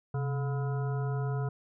harmonic tone with a mistuned harmonic, 142.5 Hz, C#3, 48 cents sharp, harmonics 1 / 3 / 5 / 7 / 9 / 10, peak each -29 / -39 / -43 / -46 / -48 / -49 dBFS, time 0.14-1.49 s, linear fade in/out 5 ms, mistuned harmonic 1, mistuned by -130 cents, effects none

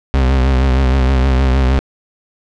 40% pulse tone with vibrato, 65.41 Hz, C2, in tune, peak -9 dBFS, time 0.14-1.79 s, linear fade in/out 0 ms, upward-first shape triangle, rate 6.4 Hz, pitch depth 75 cents each way, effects low-pass 4000 Hz 12 dB/octave

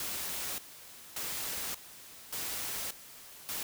white noise with tremolo, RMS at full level -37 dBFS, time 0-3.63 s, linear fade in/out 2 ms, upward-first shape square, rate 0.86 Hz, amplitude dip 80%, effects none

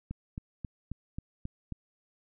click train, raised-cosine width 5 ms, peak -24 dBFS, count 7, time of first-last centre 0.11-1.723 s, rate 3.72 Hz, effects none

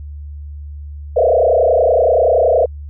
sine tone with frequency modulation, 575 Hz, D5, 37 cents flat, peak -9 dBFS, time 1.16-2.66 s, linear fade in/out 10 ms, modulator 30.6 Hz, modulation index 3.5, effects added 73 Hz sine -27 dBFS peak until 2.89 s

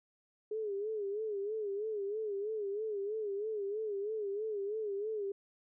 sine tone with vibrato, 416.7 Hz, G#4, 6 cents sharp, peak -34 dBFS, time 0.51-5.32 s, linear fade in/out 5 ms, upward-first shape sine, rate 3.1 Hz, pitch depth 100 cents each way, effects none

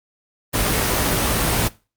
pink noise with comb filter, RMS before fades -19 dBFS, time 0.53-1.69 s, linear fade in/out 20 ms, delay 18 ms, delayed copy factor +0.8, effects noise-tail reverb RT60 0.3 s tail -20 dB re dry + Opus 24 kbps

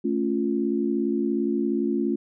sine chord, A augmented, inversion none, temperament equal, 220 / 277.2 / 349.2 Hz, A3 / C#4 / E#4, 0 / 0 / 0 cents, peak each -26 dBFS, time 0.04-2.16 s, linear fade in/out 10 ms, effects none

